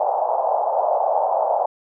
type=band-pass noise; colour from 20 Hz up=pink; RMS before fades=-20 dBFS; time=0-1.66 s; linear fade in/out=5 ms; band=590 to 860 Hz; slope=48 dB/octave; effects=none